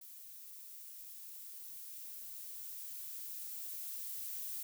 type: noise with level ramp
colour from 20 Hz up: violet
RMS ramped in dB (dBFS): -53 to -42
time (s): 0.01-4.63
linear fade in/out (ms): 5
effects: none